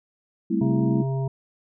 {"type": "chord", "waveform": "sine", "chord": "A minor seventh", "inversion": "third", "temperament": "equal", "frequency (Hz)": [196, 220, 261.6, 329.6], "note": ["G3", "A3", "C4", "E4"], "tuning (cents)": [0, 0, 0, 0], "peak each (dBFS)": [-25, -25, -29, -25], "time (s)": [0.5, 1.03], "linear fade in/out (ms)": 10}
{"type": "harmonic tone", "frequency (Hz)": 134.1, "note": "C3", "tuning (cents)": 43, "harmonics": [1, 3, 5, 7], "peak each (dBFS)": [-23, -33, -37, -40], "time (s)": [0.61, 1.28], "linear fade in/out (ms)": 5}
{"effects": []}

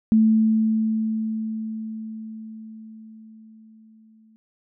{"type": "tone with exponential decay", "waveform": "sine", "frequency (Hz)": 220, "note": "A3", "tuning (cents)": 0, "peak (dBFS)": -12, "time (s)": [0.12, 4.36], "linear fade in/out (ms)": 0, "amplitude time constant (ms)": 920, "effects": []}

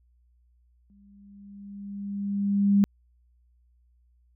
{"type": "tone with exponential growth", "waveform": "sine", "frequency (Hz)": 200.6, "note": "G3", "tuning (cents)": 40, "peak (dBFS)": -15, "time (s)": [0.9, 2.84], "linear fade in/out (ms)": 0, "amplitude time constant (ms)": 420, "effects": ["added 60 Hz sine -60 dBFS peak until 4.35 s"]}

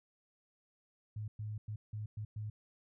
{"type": "tone bursts at uneven times", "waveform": "sine", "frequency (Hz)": 106.7, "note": "G#2", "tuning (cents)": 47, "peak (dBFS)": -38, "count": 6, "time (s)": [[1.16, 1.28], [1.39, 1.58], [1.68, 1.76], [1.93, 2.06], [2.17, 2.25], [2.36, 2.5]], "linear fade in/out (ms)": 5, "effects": []}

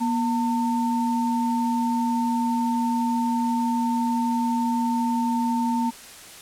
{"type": "tone pair together", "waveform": "sine", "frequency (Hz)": [239.2, 903], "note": ["A#3", "A5"], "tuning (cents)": [45, 45], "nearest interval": "octave + major seventh", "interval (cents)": 2300, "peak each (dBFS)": [-22, -25], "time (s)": [0, 5.91], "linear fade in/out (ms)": 20, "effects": ["white hiss -43 dBFS RMS until 6.41 s", "low-pass 11000 Hz 12 dB/octave"]}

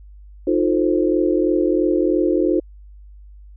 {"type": "chord", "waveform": "sine", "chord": "F dominant seventh", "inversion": "third", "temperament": "equal with one note detuned", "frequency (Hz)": [311.1, 354.1, 440, 523.3], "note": ["Eb4", "F4", "A4", "C5"], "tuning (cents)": [0, 24, 0, 0], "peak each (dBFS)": [-19, -18, -24, -23], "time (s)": [0.47, 2.6], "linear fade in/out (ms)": 5, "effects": ["added 50 Hz sine -39 dBFS peak until 3.56 s"]}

